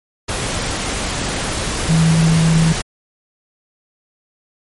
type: tone in noise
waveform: sine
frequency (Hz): 162.3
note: E3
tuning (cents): -27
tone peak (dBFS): -10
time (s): 1.89-2.73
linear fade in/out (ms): 10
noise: pink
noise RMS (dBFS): -21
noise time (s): 0.28-2.82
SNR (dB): +8
effects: MP3 48 kbps